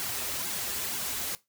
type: noise with flanger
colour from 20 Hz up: white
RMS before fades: -33 dBFS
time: 0-1.35 s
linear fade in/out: 0 ms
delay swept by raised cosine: 1.6 to 7 ms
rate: 2.1 Hz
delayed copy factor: -1
effects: noise-tail reverb RT60 0.2 s tail -18 dB re dry